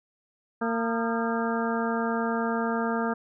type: harmonic tone with a mistuned harmonic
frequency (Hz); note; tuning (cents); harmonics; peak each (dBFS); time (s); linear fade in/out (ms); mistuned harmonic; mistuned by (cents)
229.3; A#3; -28; 1 / 2 / 3 / 4 / 5 / 6 / 7; -28 / -31 / -33 / -34 / -35 / -36 / -36; 0.61-3.14; 10; 5; +100
effects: none